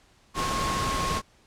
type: tone in noise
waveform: sine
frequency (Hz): 1083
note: C#6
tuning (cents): -41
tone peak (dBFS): -28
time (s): 0.34-1.22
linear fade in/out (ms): 50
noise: pink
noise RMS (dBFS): -29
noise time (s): 0.34-1.22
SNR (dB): -2
effects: pink hiss -60 dBFS RMS until 1.46 s + low-pass 8000 Hz 12 dB/octave